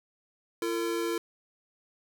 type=tone pair together; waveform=square; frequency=340.2 / 453.8 Hz; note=F4 / A#4; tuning=-45 / -47 cents; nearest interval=perfect fourth; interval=498 cents; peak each=-31 / -33 dBFS; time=0.62-1.18 s; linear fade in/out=2 ms; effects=none